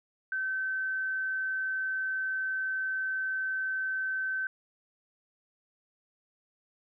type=tone; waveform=sine; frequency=1537 Hz; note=G6; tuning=35 cents flat; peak=-29 dBFS; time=0.32-4.47 s; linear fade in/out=2 ms; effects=none